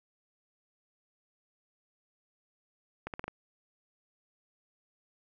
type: accelerating click train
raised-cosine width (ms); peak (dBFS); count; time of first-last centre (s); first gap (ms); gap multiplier
0.5; -22; 5; 3.07-3.28; 68; 0.83
effects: none